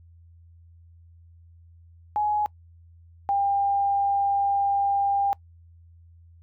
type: tone pair in turn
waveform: sine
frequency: 838 / 798.7 Hz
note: G#5 / G5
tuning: +15 / +32 cents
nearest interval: minor second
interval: 83 cents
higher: first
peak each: -21 / -20 dBFS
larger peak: second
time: 2.16-2.46 / 3.29-5.33 s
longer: second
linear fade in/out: 0 ms
effects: noise-tail reverb RT60 0.1 s tail -24 dB re dry + added 84 Hz sine -49 dBFS peak until 6.42 s